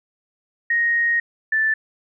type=tone pair in turn; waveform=sine; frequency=1870 / 1760.4 Hz; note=A#6 / A6; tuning=+5 / 0 cents; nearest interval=minor second; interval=105 cents; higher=first; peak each=-16 dBFS; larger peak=neither; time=0.7-1.2 / 1.52-1.74 s; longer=first; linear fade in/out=5 ms; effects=none